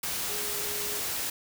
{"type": "tone in noise", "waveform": "sine", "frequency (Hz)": 415.3, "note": "G#4", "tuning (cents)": 0, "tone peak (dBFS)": -40, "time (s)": [0.29, 1], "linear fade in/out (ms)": 5, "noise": "white", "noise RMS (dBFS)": -32, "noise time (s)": [0.03, 1.3], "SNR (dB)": -11, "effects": []}